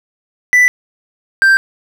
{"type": "tone pair in turn", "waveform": "triangle", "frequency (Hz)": [1983, 1573.9], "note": ["B6", "G6"], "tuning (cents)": [7, 7], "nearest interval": "major third", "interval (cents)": 400, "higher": "first", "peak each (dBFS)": -4, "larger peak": "neither", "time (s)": [[0.53, 0.68], [1.42, 1.57]], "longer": "neither", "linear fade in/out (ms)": 0, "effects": []}